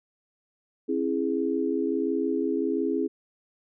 sine chord, C augmented, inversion none, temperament equal with one note detuned, 268.2 / 329.6 / 415.3 Hz, C4 / E4 / G#4, +43 / 0 / 0 cents, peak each -28 dBFS, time 0.88-3.08 s, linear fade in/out 20 ms, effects none

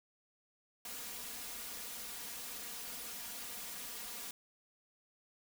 white noise with comb filter, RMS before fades -45 dBFS, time 0.85-4.31 s, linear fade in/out 2 ms, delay 4.2 ms, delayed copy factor +0.8, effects none

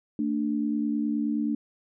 sine tone pair together, 224.2 / 293.7 Hz, A3 / D4, +33 / 0 cents, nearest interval perfect fourth, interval 467 cents, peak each -27 dBFS, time 0.19-1.55 s, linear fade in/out 2 ms, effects none

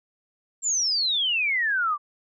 sine exponential sweep, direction down, 7500 to 1142 Hz, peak -21 dBFS, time 0.62-1.98 s, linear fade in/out 50 ms, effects none

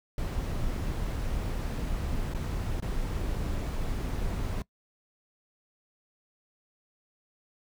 brown noise with dropouts, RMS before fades -31 dBFS, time 0.18-4.62 s, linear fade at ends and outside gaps 2 ms, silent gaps 2.338-2.347 / 2.802-2.823 s, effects noise-tail reverb RT60 0.1 s tail -22 dB re dry

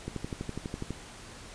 click train, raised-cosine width 3 ms, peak -21 dBFS, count 11, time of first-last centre 0.08-0.906 s, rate 12.1 Hz, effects pink hiss -47 dBFS RMS until 1.54 s + resampled to 22050 Hz

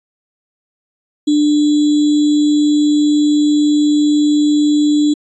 sine tone with sample-and-hold, 297 Hz, D4, 20 cents sharp, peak -9 dBFS, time 1.27-5.14 s, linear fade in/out 10 ms, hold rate 3675 Hz, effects resampled to 22050 Hz

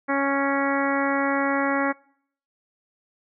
harmonic tone, 277.2 Hz, C#4, in tune, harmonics 1 / 2 / 3 / 4 / 5 / 6 / 7 / 8, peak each -25 / -27 / -29 / -29 / -30 / -31 / -31 / -35 dBFS, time 0.08-1.93 s, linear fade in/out 20 ms, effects noise-tail reverb RT60 0.6 s tail -23 dB re dry

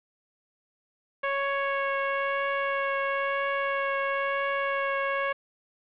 15% pulse tone with vibrato, 553 Hz, C#5, 4 cents flat, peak -19 dBFS, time 1.23-5.33 s, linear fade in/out 10 ms, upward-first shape triangle, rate 1 Hz, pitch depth 9 cents each way, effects resampled to 8000 Hz + 8-bit

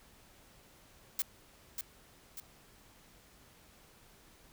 blue noise with echo, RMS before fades -32 dBFS, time 1.19-1.22 s, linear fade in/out 2 ms, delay 590 ms, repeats 2, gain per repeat -6 dB, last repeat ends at 2.4 s, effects pink hiss -61 dBFS RMS until 4.52 s

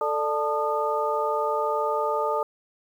sine tone cluster, 441.1 / 593 / 882 / 1223 Hz, A4 / D5 / A5 / D#6, +4 / +17 / +4 / -30 cents, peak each -28 dBFS, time 0.01-2.43 s, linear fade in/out 2 ms, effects 9-bit

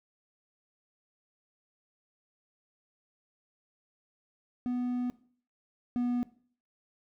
triangle tone pair in turn, 246.9 / 244.1 Hz, B3 / B3, 0 / -20 cents, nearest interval unison, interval 20 cents, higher first, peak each -27 / -25 dBFS, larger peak second, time 4.66-5.1 / 5.96-6.23 s, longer first, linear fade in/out 0 ms, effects noise-tail reverb RT60 0.5 s tail -19 dB re dry

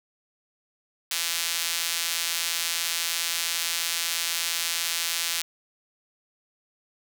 sawtooth tone with high-pass filter, 168.5 Hz, E3, 38 cents sharp, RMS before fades -28 dBFS, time 1.11-5.42 s, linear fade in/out 5 ms, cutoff 3300 Hz, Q 0.76, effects none

